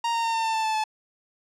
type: tone with pitch steps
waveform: 45% pulse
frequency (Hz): 932 / 922.4 / 912.8 / 903.4 / 894 / 884.8 / 875.6 / 866.6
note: A#5 / A#5 / A#5 / A5 / A5 / A5 / A5 / A5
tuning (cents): -1 / -19 / -37 / +45 / +27 / +9 / -9 / -27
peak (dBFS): -23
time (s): 0.04-0.84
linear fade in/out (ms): 5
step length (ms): 100
effects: low-pass 7000 Hz 12 dB/octave